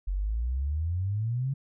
sine exponential sweep, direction up, 44.7 to 139.9 Hz, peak -26 dBFS, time 0.07-1.54 s, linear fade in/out 10 ms, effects none

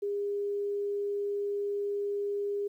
sine tone, 405.8 Hz, G#4, 40 cents flat, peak -29 dBFS, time 0.02-2.68 s, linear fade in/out 10 ms, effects 11-bit

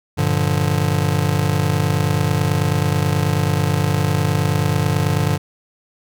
square chord, G minor seventh, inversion none, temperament just, 98 / 117.6 / 147 / 176.4 Hz, G2 / Bb2 / D3 / F3, 0 / +16 / +2 / +18 cents, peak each -21 / -25 / -20 / -25 dBFS, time 0.17-5.38 s, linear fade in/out 20 ms, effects none

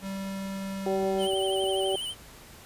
square tone, 194.3 Hz, G3, 15 cents flat, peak -33 dBFS, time 0.01-1.29 s, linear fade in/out 50 ms
harmonic tone, 191.9 Hz, G3, 37 cents flat, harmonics 2 / 3 / 4, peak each -27 / -31 / -33 dBFS, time 0.86-1.96 s, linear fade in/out 5 ms
click train, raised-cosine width 2 ms, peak -31 dBFS, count 4, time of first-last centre 1.03-1.945 s, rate 3.28 Hz
square tone with vibrato, 3045 Hz, F#7, 49 cents sharp, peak -32 dBFS, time 1.18-2.15 s, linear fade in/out 50 ms, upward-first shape triangle, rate 12 Hz, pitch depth 72 cents each way
effects pink hiss -49 dBFS RMS until 2.65 s + resampled to 32000 Hz

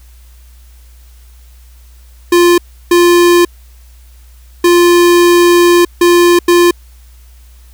square tone bursts at uneven times, 348.8 Hz, F4, 2 cents flat, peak -5 dBFS, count 5, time 2.32-2.58 / 2.91-3.45 / 4.64-5.85 / 6.01-6.39 / 6.48-6.71 s, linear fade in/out 5 ms, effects added 60 Hz sine -36 dBFS peak until 7.73 s + white hiss -49 dBFS RMS until 7.73 s

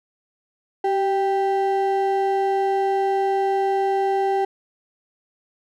triangle ring-modulated tone, 587.3 Hz, D5, in tune, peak -13 dBFS, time 0.84-4.45 s, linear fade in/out 5 ms, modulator 201 Hz, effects none

